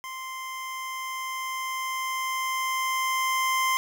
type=tone with level ramp; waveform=25% pulse; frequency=1044 Hz; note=C6; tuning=4 cents flat; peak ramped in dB=-31 to -18 dBFS; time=0.04-3.77 s; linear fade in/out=0 ms; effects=10-bit